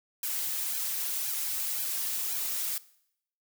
blue noise with flanger, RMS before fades -32 dBFS, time 0.23-2.78 s, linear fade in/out 2 ms, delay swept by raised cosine 1.2 to 5.7 ms, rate 1.9 Hz, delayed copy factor +0.85, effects noise-tail reverb RT60 0.7 s tail -19 dB re dry

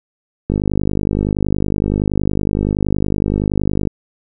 click train, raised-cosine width 3 ms, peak -4 dBFS, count 172, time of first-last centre 0.5-3.873 s, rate 50.7 Hz, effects none

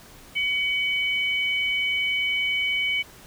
sine tone pair together, 2260 / 3010 Hz, C#7 / F#7, +33 / +29 cents, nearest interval perfect fourth, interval 496 cents, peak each -23 / -27 dBFS, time 0.35-3.03 s, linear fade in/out 20 ms, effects pink hiss -48 dBFS RMS until 3.26 s

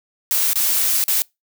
blue noise with dropouts, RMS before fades -18 dBFS, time 0.31-1.22 s, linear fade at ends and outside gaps 0 ms, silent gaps 0.532-0.557 / 1.04-1.081 s, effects noise-tail reverb RT60 0.2 s tail -25 dB re dry

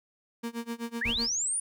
35% pulse tone with tremolo, 233.1 Hz, A#3, in tune, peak -29 dBFS, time 0.43-1.29 s, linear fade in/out 10 ms, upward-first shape sine, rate 7.9 Hz, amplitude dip 95%
sine linear sweep, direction up, 1590 to 9770 Hz, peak -27 dBFS, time 1.01-1.6 s, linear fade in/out 5 ms
brown noise with exponential decay, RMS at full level -35 dBFS, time 1.05-1.56 s, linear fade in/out 2 ms, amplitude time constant 110 ms
effects none

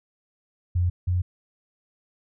sine tone pair in turn, 88.5 / 89.74 Hz, F2 / F2, +23 / +48 cents, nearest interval unison, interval 25 cents, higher second, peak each -19 / -20 dBFS, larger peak first, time 0.75-0.9 / 1.07-1.22 s, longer neither, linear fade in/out 10 ms, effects none

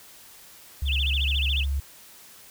sine tone, 69.3 Hz, C#2, in tune, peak -23 dBFS, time 0.82-1.8 s, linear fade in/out 5 ms
sine tone with vibrato, 3034 Hz, F#7, 43 cents sharp, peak -25 dBFS, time 0.85-1.66 s, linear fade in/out 50 ms, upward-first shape sine, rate 14 Hz, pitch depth 290 cents each way
effects white hiss -49 dBFS RMS until 2.5 s

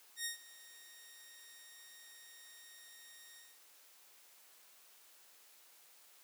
10% pulse tone with ADSR envelope, 1860 Hz, A#6, 4 cents flat, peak -27 dBFS, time 0.16-3.61 s, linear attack 89 ms, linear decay 120 ms, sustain -20 dB, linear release 240 ms, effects white hiss -63 dBFS RMS until 6.23 s + high-pass 400 Hz 12 dB/octave

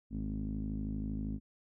sawtooth tone with low-pass filter, 52.7 Hz, G#1, 26 cents sharp, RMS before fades -37 dBFS, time 0.1-1.4 s, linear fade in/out 50 ms, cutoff 240 Hz, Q 7.6, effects none

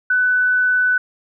sine tone, 1497 Hz, F#6, 20 cents sharp, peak -13 dBFS, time 0.1-0.98 s, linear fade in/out 5 ms, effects none

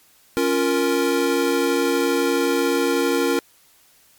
square chord, Bb minor, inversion first, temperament equal, 277.2 / 349.2 / 466.2 Hz, Db4 / F4 / Bb4, 0 / 0 / 0 cents, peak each -23 / -23 / -22 dBFS, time 0.37-3.39 s, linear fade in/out 0 ms, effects white hiss -55 dBFS RMS until 4.18 s + MP3 96 kbps

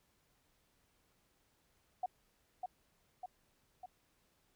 sine tone with echo, 734 Hz, F#5, 14 cents flat, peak -33 dBFS, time 2.03-2.06 s, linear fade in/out 5 ms, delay 600 ms, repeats 3, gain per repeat -4 dB, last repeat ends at 3.86 s, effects pink hiss -75 dBFS RMS until 4.55 s

